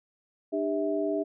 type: tone cluster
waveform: sine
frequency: 300.1 / 398.8 / 648 Hz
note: D4 / G4 / E5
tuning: +38 / +30 / -30 cents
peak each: -30 dBFS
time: 0.52-1.24 s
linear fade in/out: 20 ms
effects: none